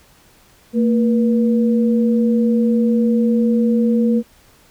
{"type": "tone pair together", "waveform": "sine", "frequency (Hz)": [227.5, 482], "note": ["A#3", "B4"], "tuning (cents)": [-42, -42], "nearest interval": "octave + minor second", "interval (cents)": 1300, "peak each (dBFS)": [-13, -20], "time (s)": [0.73, 4.23], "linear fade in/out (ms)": 50, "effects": ["pink hiss -51 dBFS RMS until 4.7 s"]}